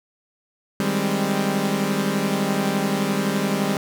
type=chord; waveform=sawtooth; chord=Ab major seventh; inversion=second; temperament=equal; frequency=155.56 / 196 / 207.7 / 261.6 Hz; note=Eb3 / G3 / Ab3 / C4; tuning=0 / 0 / 0 / 0 cents; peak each=-25 / -19 / -22 / -24 dBFS; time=0.8-3.77 s; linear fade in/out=0 ms; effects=none